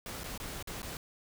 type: noise with dropouts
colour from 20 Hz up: pink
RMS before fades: -41 dBFS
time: 0.06-0.97 s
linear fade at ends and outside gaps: 1 ms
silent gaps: 0.235-0.241 / 0.377-0.4 / 0.626-0.673 / 0.819-0.829 s
effects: none